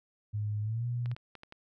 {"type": "tone with pitch glide", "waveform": "sine", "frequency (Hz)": [105.1, 120.73], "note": ["G#2", "B2"], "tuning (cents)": [21, -39], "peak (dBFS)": -30, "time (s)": [0.33, 1.15], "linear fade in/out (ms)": 20, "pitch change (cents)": 240, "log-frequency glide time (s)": [0.62, 0.86]}
{"type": "clicks", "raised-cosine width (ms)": 0.3, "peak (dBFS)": -31, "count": 6, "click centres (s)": [1.059, 1.115, 1.165, 1.353, 1.434, 1.524]}
{"effects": []}